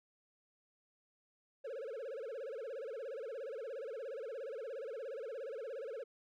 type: tone with vibrato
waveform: triangle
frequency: 493.9 Hz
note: B4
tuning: in tune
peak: -39 dBFS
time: 1.64-6.04 s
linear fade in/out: 10 ms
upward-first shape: sine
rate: 17 Hz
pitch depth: 240 cents each way
effects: none